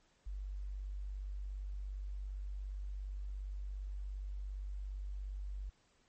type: tone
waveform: sine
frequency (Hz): 48.66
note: G1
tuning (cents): -12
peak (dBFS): -39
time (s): 0.26-5.7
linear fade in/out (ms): 10
effects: pink hiss -72 dBFS RMS until 6.08 s + MP3 32 kbps